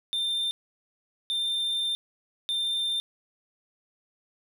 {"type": "tone bursts at uneven times", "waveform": "triangle", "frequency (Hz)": 3592, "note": "A7", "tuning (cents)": 35, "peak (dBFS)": -24, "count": 3, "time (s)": [[0.13, 0.51], [1.3, 1.95], [2.49, 3]], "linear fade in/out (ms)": 0, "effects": []}